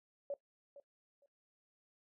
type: tone with echo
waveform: sine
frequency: 565 Hz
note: C#5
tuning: 33 cents sharp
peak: -36 dBFS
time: 0.3-0.34 s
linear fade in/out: 2 ms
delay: 460 ms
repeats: 2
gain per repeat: -15 dB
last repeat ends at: 1.26 s
effects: noise-tail reverb RT60 0.1 s tail -17 dB re dry